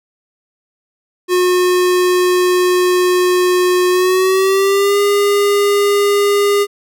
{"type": "tone with pitch glide", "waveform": "square", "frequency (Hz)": [361.8, 406.1], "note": ["F#4", "G#4"], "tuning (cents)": [-39, -39], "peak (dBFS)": -11, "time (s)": [1.28, 6.67], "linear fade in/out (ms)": 50, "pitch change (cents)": 200, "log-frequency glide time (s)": [3.9, 4.99], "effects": []}